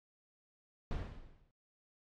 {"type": "noise with exponential decay", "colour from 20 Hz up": "brown", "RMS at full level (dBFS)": -33, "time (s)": [0.91, 1.51], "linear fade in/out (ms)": 1, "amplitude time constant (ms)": 130, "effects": ["low-pass 4000 Hz 12 dB/octave", "AAC 48 kbps"]}